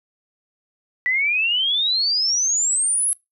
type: exponential sweep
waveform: sine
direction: up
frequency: 1949 to 10980 Hz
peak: -17 dBFS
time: 1.06-3.13 s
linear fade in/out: 0 ms
effects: noise-tail reverb RT60 0.2 s tail -23 dB re dry